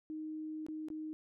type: tone with dropouts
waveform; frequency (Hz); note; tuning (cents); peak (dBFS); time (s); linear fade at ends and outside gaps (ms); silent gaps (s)
sine; 311.1; D#4; 0; -39; 0.1-1.13; 0; 0.665-0.685 / 0.885-0.902
effects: none